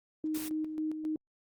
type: tone with tremolo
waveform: sine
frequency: 311.1 Hz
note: D#4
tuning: in tune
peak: -30 dBFS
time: 0.24-1.16 s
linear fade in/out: 2 ms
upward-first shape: square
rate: 3.7 Hz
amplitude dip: 50%
type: noise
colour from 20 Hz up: white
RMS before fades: -41 dBFS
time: 0.34-0.49 s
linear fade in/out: 10 ms
effects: Opus 24 kbps